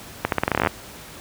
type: accelerating click train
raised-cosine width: 0.5 ms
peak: -3 dBFS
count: 14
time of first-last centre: 0.25-0.672 s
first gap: 72 ms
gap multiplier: 0.85
effects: pink hiss -40 dBFS RMS until 1.2 s + high-pass 60 Hz 12 dB/octave